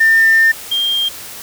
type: tone pair in turn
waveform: sine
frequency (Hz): 1801 / 3202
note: A6 / G7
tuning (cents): +40 / +36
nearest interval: minor seventh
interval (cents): 996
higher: second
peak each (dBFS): -6 / -13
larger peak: first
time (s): 0-0.52 / 0.71-1.09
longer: first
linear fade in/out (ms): 10
effects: tanh soft clip ceiling -3 dBFS + white hiss -31 dBFS RMS until 1.42 s